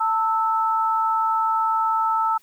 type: tone pair together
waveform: sine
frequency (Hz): 892.1 / 1312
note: A5 / E6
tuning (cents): +24 / -9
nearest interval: perfect fifth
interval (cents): 667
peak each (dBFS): -21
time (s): 0-2.38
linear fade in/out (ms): 10
effects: white hiss -59 dBFS RMS until 2.42 s